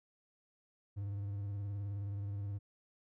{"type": "tone with vibrato", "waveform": "triangle", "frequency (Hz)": 100.6, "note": "G2", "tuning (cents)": 45, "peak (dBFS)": -35, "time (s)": [0.96, 2.59], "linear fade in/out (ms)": 20, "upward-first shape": "sine", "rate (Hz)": 19, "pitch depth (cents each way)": 44, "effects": []}